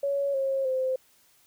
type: tone with pitch steps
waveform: sine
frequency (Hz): 560 / 539.4 / 519.5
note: C#5 / C#5 / C5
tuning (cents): +18 / -47 / -12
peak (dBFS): -24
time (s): 0.03-0.96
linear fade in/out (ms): 5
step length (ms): 310
effects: white hiss -62 dBFS RMS until 1.46 s